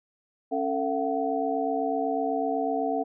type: tone cluster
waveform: sine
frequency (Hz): 275.1 / 449 / 681 / 749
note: C#4 / A4 / F5 / F#5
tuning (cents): -13 / +35 / -44 / +21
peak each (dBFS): -30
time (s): 0.51-3.04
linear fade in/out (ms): 20
effects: none